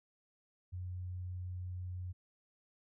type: tone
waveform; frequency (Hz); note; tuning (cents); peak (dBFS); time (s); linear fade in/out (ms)
sine; 90.6; F#2; -36; -39; 0.72-2.13; 20
effects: none